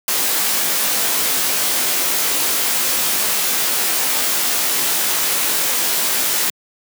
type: noise with comb filter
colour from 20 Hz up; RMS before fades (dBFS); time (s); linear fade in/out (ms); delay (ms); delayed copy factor
white; -18; 0.08-6.5; 2; 19; +0.85
effects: high-pass 200 Hz 12 dB/octave